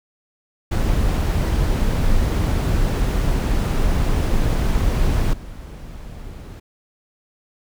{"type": "noise with level steps", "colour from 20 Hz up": "brown", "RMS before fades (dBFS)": [-18, -34], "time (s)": [0.71, 6.6], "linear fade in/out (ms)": 10, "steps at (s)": 5.33, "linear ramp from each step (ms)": 5, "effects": []}